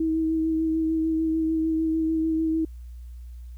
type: tone with vibrato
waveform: sine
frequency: 320.4 Hz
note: E4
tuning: 49 cents flat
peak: -21 dBFS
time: 0-2.65 s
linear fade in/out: 5 ms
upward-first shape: sine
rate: 6.7 Hz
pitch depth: 17 cents each way
effects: added 60 Hz sine -37 dBFS peak until 3.57 s + white hiss -66 dBFS RMS until 3.57 s